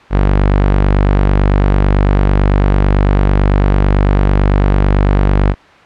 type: tone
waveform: sawtooth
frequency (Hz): 49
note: G1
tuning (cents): 0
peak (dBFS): -4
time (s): 0.1-5.55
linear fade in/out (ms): 50
effects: white hiss -40 dBFS RMS until 5.85 s + low-pass 2000 Hz 12 dB/octave